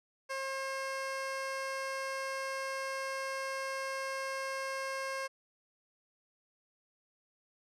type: tone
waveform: 15% pulse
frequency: 536 Hz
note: C5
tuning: 42 cents sharp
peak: -29 dBFS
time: 0.29-5.28 s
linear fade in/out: 20 ms
effects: low-pass 9000 Hz 12 dB/octave